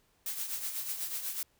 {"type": "noise with tremolo", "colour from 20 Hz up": "blue", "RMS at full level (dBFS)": -34, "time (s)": [0.26, 1.43], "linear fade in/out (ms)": 2, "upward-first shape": "triangle", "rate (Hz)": 8.1, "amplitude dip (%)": 65, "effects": ["pink hiss -70 dBFS RMS until 1.59 s"]}